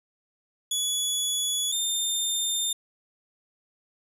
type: tone pair in turn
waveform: 20% pulse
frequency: 3400 / 3615 Hz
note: G#7 / A7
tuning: +40 / +46 cents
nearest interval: minor second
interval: 106 cents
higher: second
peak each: -19 dBFS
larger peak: neither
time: 0.71-1.72 / 1.72-2.73 s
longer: neither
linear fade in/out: 5 ms
effects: none